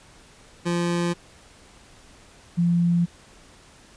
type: tone pair in turn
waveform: 25% pulse / sine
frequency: 172.9 / 172.29 Hz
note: F3 / F3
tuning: -17 / -23 cents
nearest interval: unison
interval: 6 cents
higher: first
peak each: -18 / -17 dBFS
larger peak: second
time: 0.65-1.14 / 2.57-3.06 s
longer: neither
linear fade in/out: 20 ms
effects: pink hiss -51 dBFS RMS until 3.96 s + resampled to 22050 Hz